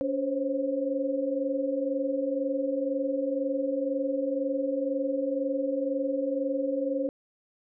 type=tone cluster; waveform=sine; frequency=282.3 / 519 / 541 Hz; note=C#4 / C5 / C#5; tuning=+32 / -14 / -42 cents; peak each=-30 / -31 / -30 dBFS; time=0.01-7.09 s; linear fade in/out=0 ms; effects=none